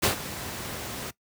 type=noise with ADSR envelope; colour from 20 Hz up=pink; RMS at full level=-20 dBFS; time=0.02-1.11 s; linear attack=21 ms; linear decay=110 ms; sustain=-15 dB; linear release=10 ms; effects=noise-tail reverb RT60 0.1 s tail -19 dB re dry + high-pass 80 Hz 12 dB/octave